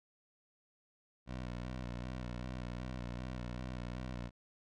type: tone with vibrato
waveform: 15% pulse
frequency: 61.7 Hz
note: B1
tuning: 1 cent flat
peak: -34 dBFS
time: 1.26-4.31 s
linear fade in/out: 50 ms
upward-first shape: square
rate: 2.6 Hz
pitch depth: 39 cents each way
effects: low-pass 5000 Hz 12 dB/octave